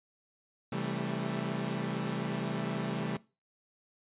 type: chord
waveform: sawtooth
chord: A minor seventh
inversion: first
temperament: equal with one note detuned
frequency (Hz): 133.48 / 164.81 / 196 / 220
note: C3 / E3 / G3 / A3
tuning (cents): +35 / 0 / 0 / 0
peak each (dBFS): -34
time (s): 0.72-3.17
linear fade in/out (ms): 5
effects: noise-tail reverb RT60 0.3 s tail -21 dB re dry + resampled to 8000 Hz